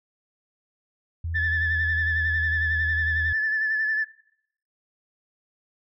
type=tone with pitch glide; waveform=sine; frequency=83.2 to 80.69 Hz; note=E2 to E2; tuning=+17 to -36 cents; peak=-26 dBFS; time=1.24-3.33 s; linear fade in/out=5 ms; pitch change=-53 cents; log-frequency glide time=1.51-2.79 s
type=tone with vibrato; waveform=sine; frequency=1744 Hz; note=A6; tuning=16 cents flat; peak=-21 dBFS; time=1.34-4.05 s; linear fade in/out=20 ms; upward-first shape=sine; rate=11 Hz; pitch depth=35 cents each way
effects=noise-tail reverb RT60 0.7 s tail -21 dB re dry + tanh soft clip ceiling -16 dBFS